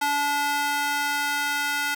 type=tone with high-pass filter sweep; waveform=square; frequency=288.9 Hz; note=D4; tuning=28 cents flat; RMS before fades=-25 dBFS; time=0.01-1.95 s; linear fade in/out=10 ms; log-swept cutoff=900 to 1400 Hz; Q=1.7; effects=7-bit